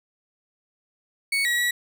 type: tone with pitch steps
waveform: 35% pulse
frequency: 2222 / 1916 / 1934 Hz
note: C#7 / A#6 / B6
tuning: +4 / +47 / -37 cents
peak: -19 dBFS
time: 1.32-1.71 s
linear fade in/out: 5 ms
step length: 130 ms
effects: none